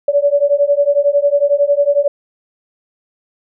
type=beating tone pair; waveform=sine; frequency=567 / 578 Hz; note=C#5 / D5; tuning=+39 / -28 cents; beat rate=11 Hz; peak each=-13 dBFS; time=0.08-2.08 s; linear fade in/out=5 ms; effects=none